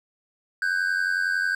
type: tone pair together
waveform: triangle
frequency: 1511 / 1602 Hz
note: F#6 / G6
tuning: +36 / +37 cents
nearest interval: minor second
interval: 101 cents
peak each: -23 dBFS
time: 0.62-1.55 s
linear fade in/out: 2 ms
effects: none